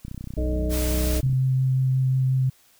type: click train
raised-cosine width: 5 ms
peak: -22 dBFS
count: 41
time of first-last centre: 0.05-1.328 s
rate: 31.3 Hz
type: harmonic tone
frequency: 61.74 Hz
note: B1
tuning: in tune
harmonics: 1 / 3 / 5 / 7 / 9 / 10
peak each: -22 / -34 / -30 / -34 / -43 / -32 dBFS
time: 0.37-1.21 s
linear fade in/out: 10 ms
type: high-pass noise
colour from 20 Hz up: white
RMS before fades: -32 dBFS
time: 0.69-1.22 s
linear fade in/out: 50 ms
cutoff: 570 Hz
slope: 96 dB/octave
type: tone with vibrato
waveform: sine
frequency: 130.81 Hz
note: C3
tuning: in tune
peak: -18 dBFS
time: 1.23-2.5 s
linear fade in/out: 10 ms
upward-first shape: sine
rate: 5.6 Hz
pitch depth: 8 cents each way
effects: white hiss -58 dBFS RMS until 2.79 s